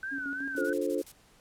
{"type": "tone with vibrato", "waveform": "sine", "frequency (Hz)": 1523, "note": "F#6", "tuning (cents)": 50, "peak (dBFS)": -33, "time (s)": [0.03, 0.73], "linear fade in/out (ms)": 2, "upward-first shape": "triangle", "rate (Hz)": 2.9, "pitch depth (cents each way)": 120}
{"type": "tone with tremolo", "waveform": "sine", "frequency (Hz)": 278.1, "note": "C#4", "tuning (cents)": 6, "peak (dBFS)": -35, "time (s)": [0.11, 0.71], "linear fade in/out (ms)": 20, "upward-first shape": "square", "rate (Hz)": 6.8, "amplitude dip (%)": 65}
{"type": "noise bursts", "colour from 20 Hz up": "blue", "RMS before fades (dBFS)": -46, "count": 7, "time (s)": [0.56, 1.118], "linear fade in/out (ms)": 2, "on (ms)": 54, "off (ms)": 30}
{"type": "chord", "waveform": "sine", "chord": "D minor seventh", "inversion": "none", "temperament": "just", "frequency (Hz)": [293.7, 352.4, 440.5, 528.6], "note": ["D4", "F4", "A4", "C5"], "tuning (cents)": [0, 16, 2, 18], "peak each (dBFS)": -33, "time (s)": [0.57, 1.02], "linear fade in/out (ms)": 10}
{"effects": ["pink hiss -61 dBFS RMS until 1.4 s", "low-pass 12000 Hz 12 dB/octave"]}